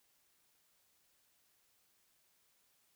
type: silence
effects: white hiss -74 dBFS RMS until 2.95 s